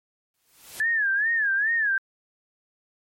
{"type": "noise with exponential growth", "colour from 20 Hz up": "white", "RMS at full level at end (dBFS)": -36, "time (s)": [0.34, 0.8], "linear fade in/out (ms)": 2, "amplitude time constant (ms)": 98}
{"type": "tone with vibrato", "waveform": "sine", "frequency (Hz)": 1707, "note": "G#6", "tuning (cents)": 47, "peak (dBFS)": -20, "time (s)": [0.8, 1.98], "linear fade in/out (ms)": 2, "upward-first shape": "sine", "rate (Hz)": 2.4, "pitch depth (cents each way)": 150}
{"effects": ["MP3 64 kbps"]}